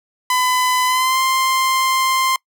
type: tone with pitch glide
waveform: sawtooth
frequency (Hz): 1007 to 1048.6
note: B5 to C6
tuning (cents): +33 to +3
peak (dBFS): -11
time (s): 0.3-2.36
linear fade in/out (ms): 2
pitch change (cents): +70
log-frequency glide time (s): 0.86-1.19
effects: noise-tail reverb RT60 0.1 s tail -25 dB re dry